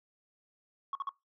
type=tone bursts; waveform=sine; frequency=1108.7 Hz; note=C#6; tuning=in tune; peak=-30 dBFS; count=3; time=0.93-1.092 s; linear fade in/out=2 ms; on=22 ms; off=48 ms; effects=noise-tail reverb RT60 0.2 s tail -20 dB re dry + tanh soft clip ceiling -30 dBFS